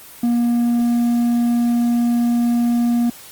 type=tone with hard clipping; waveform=sine; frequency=237.8 Hz; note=A#3; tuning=35 cents sharp; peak=-15 dBFS; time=0.23-3.1 s; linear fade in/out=5 ms; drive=3 dB; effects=white hiss -40 dBFS RMS until 3.31 s + Opus 24 kbps